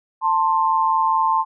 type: tone pair together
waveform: sine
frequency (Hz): 888 / 1052.7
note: A5 / C6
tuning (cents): +16 / +10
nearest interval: minor third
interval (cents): 294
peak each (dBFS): -18 / -18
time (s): 0.21-1.45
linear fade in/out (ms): 50
effects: none